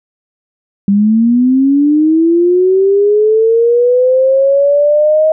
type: linear sweep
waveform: sine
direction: up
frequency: 196 to 632 Hz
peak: -6 dBFS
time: 0.88-5.32 s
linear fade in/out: 2 ms
effects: none